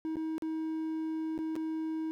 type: tone with dropouts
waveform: triangle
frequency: 318.1 Hz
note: D#4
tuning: 38 cents sharp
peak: -30 dBFS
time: 0.05-2.11 s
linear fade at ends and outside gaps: 0 ms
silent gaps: 0.157-0.168 / 0.381-0.422 / 1.378-1.389 / 1.555-1.563 s
effects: 12-bit